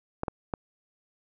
clicks, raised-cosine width 1 ms, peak -15 dBFS, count 3, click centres 0.234 / 0.282 / 0.538 s, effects none

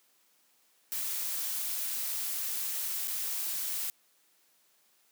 blue noise with dropouts, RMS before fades -34 dBFS, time 0.92-3.9 s, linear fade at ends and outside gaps 0 ms, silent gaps 3.074-3.08 s, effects white hiss -68 dBFS RMS until 5.11 s + high-pass 200 Hz 12 dB/octave

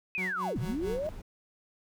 sine linear two-way sweep, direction down then up, 2578 to 99 to 643 Hz, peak -30 dBFS, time 0.15-1.09 s, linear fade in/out 0 ms, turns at 0.59 s
30% pulse tone with tremolo, 185.4 Hz, F#3, 4 cents sharp, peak -32 dBFS, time 0.18-1.07 s, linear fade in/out 0 ms, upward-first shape sine, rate 4.5 Hz, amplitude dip 90%
brown noise, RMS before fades -42 dBFS, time 0.55-1.22 s, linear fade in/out 10 ms
effects none

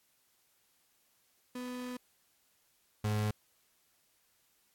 35% pulse tone pair in turn, 249.1 / 106.01 Hz, B3 / G#2, +15 / +36 cents, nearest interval octave + minor third, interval 1479 cents, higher first, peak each -37 / -28 dBFS, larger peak second, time 1.55-1.97 / 3.04-3.31 s, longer first, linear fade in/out 5 ms, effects white hiss -72 dBFS RMS until 4.74 s + AAC 64 kbps

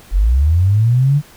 sine linear sweep, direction up, 41.2 to 149.8 Hz, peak -9 dBFS, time 0.11-1.22 s, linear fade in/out 50 ms, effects pink hiss -43 dBFS RMS until 1.36 s

